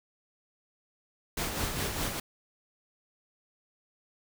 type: noise with tremolo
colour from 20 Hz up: pink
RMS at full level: -31 dBFS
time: 1.37-2.2 s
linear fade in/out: 5 ms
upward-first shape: sine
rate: 4.9 Hz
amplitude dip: 45%
effects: none